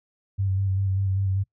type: tone with vibrato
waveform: sine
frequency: 96.6 Hz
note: G2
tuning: 25 cents flat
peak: -21 dBFS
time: 0.38-1.44 s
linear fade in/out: 20 ms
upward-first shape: square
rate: 5.1 Hz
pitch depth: 24 cents each way
effects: noise-tail reverb RT60 0.1 s tail -22 dB re dry